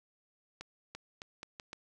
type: accelerating click train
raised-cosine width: 0.2 ms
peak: -26 dBFS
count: 6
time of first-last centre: 0.61-1.731 s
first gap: 340 ms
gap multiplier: 0.79
effects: none